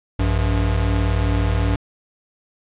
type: tone pair together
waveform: square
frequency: 56.9 / 95.7 Hz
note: A#1 / G2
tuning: -41 / -41 cents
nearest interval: major sixth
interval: 900 cents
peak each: -20 dBFS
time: 0.19-1.76 s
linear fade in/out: 5 ms
effects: resampled to 8000 Hz + 9-bit